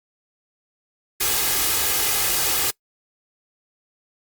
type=noise with comb filter; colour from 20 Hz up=white; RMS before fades=-21 dBFS; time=1.2-2.71 s; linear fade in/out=10 ms; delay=2.4 ms; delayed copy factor=+0.55; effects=noise-tail reverb RT60 0.1 s tail -23 dB re dry + Opus 48 kbps